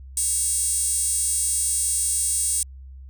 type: tone with high-pass filter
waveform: 5% pulse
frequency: 554.4 Hz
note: C#5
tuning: in tune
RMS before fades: -23 dBFS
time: 0.17-2.63 s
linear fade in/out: 2 ms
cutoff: 9100 Hz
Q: 8.6
effects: added 66 Hz sine -38 dBFS peak until 3.09 s